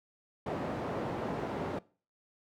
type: band-pass noise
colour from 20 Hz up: white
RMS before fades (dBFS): -36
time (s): 0.46-1.79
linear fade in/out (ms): 5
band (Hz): 100 to 650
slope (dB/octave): 12
effects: noise-tail reverb RT60 0.4 s tail -22 dB re dry